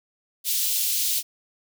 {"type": "high-pass noise", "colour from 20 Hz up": "white", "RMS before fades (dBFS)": -24, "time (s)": [0.44, 1.23], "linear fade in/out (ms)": 50, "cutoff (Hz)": 3000, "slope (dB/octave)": 24, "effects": []}